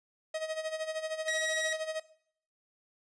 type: tone with tremolo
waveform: 45% pulse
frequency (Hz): 632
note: D#5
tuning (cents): +27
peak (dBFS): -31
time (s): 0.34-2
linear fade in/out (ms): 5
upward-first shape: sine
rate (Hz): 13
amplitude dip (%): 75
type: tone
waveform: sawtooth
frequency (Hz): 1908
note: A#6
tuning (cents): +40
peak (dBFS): -27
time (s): 1.28-1.73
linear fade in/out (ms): 2
effects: noise-tail reverb RT60 0.6 s tail -18 dB re dry + resampled to 22050 Hz